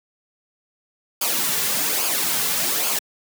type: noise with flanger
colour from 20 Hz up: white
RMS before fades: -22 dBFS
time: 1.21-2.99 s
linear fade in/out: 5 ms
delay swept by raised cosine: 0.52 to 3.22 ms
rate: 1.2 Hz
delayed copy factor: -0.55
effects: high-pass 150 Hz 12 dB/octave